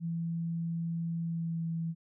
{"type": "tone with pitch glide", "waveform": "sine", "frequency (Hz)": [167, 164.99], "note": ["E3", "E3"], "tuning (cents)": [23, 2], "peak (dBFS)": -31, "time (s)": [0, 1.95], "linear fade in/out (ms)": 50, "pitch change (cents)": -21, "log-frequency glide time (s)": [1.23, 1.65], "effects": []}